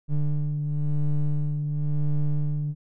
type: ring-modulated tone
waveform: triangle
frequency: 73.42 Hz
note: D2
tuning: in tune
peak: -16 dBFS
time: 0.08-2.75 s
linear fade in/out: 50 ms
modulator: 73.9 Hz
effects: none